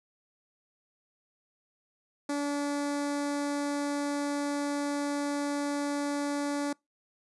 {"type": "tone with notch filter", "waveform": "sawtooth", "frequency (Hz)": 287.5, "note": "D4", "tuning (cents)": -37, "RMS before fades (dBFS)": -31, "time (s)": [2.29, 6.73], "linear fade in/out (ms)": 5, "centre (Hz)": 2900, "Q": 1.5, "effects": ["noise-tail reverb RT60 0.2 s tail -26 dB re dry", "resampled to 24000 Hz"]}